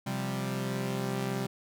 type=chord; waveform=sawtooth; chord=C suspended fourth; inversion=none; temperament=equal; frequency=130.81 / 174.61 / 196 Hz; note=C3 / F3 / G3; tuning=0 / 0 / 0 cents; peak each=-30 / -36 / -30 dBFS; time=0.06-1.47 s; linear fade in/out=10 ms; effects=none